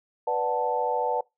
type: chord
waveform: sine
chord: B minor seventh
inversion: none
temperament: equal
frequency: 493.9 / 587.3 / 740 / 880 Hz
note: B4 / D5 / F#5 / A5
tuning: 0 / 0 / 0 / 0 cents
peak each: -28 / -31 / -30 / -27 dBFS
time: 0.27-1.21 s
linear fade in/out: 5 ms
effects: noise-tail reverb RT60 0.2 s tail -24 dB re dry